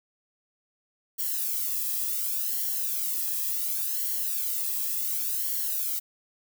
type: noise with flanger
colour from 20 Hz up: violet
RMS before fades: -29 dBFS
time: 1.18-6 s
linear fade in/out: 20 ms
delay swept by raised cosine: 0.8 to 1.38 ms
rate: 0.69 Hz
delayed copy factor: -0.8
effects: none